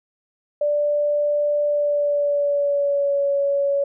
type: tone with pitch glide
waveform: sine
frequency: 587.3 to 562.1 Hz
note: D5 to C#5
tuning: 0 to +24 cents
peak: -17 dBFS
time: 0.61-3.84 s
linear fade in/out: 5 ms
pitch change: -76 cents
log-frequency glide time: 1.66-3.22 s
effects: none